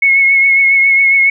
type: tone with vibrato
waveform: sine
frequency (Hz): 2185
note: C#7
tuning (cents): -26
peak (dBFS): -6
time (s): 0.02-1.3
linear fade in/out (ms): 5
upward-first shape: triangle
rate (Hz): 7.3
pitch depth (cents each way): 31
effects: none